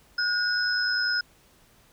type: tone cluster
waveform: sine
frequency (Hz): 1461 / 1571 / 5120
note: F#6 / G6 / D#8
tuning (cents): -22 / +3 / +49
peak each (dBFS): -25 / -34 / -27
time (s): 0.18-1.21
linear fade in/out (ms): 5
effects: pink hiss -59 dBFS RMS until 1.92 s